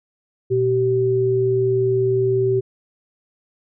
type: tone pair together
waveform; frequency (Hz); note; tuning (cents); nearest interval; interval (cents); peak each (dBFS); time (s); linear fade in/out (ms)
sine; 121.1 / 384.5; B2 / G4; -34 / -33; octave + minor sixth; 2001; -22 / -16; 0.5-2.61; 20
effects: none